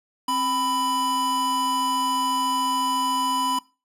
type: tone pair together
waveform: square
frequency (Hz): 263.6 / 995.2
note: C4 / B5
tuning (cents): +13 / +13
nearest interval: octave + major seventh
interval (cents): 2300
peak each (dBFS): -31 / -23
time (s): 0.28-3.59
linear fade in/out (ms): 5
effects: noise-tail reverb RT60 0.3 s tail -21 dB re dry + resampled to 32000 Hz